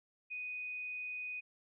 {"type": "tone", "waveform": "sine", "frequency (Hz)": 2489, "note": "D#7", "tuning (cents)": 0, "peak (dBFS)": -39, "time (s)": [0.3, 1.41], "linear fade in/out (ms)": 20, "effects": []}